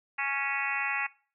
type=harmonic tone with a mistuned harmonic; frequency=277.2 Hz; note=C#4; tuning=in tune; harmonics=3 / 4 / 5 / 6 / 7 / 8 / 9 / 10; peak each=-37 / -38 / -38 / -38 / -34 / -36 / -36 / -39 dBFS; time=0.18-1.07 s; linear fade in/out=10 ms; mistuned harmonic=10; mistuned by=-42 cents; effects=noise-tail reverb RT60 0.4 s tail -20 dB re dry